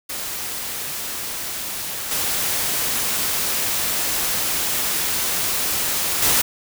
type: noise with level steps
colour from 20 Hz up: white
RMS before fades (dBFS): -28 / -22 / -17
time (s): 0.09-6.42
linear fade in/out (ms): 10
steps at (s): 2.11 / 6.22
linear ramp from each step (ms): 5
effects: none